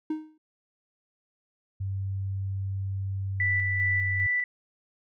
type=tone with exponential decay; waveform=triangle; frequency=311 Hz; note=D#4; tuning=1 cent flat; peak=-22 dBFS; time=0.1-0.38 s; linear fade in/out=5 ms; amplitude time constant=60 ms
type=tone with pitch glide; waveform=sine; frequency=97 to 96.39 Hz; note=G2 to G2; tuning=-18 to -29 cents; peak=-28 dBFS; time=1.8-4.27 s; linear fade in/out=10 ms; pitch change=-11 cents; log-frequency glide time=3.69-3.89 s
type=tone with tremolo; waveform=sine; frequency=1975.5 Hz; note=B6; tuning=in tune; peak=-23 dBFS; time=3.4-4.44 s; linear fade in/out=2 ms; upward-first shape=square; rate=2.5 Hz; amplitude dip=30%
effects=none